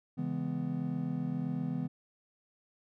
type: chord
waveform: triangle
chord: C# minor seventh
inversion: none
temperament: just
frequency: 138.59 / 166.31 / 207.9 / 249.5 Hz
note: C#3 / E3 / G#3 / B3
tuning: 0 / +16 / +2 / +18 cents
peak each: -37 / -34 / -39 / -34 dBFS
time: 0.17-1.88 s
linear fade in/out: 20 ms
effects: none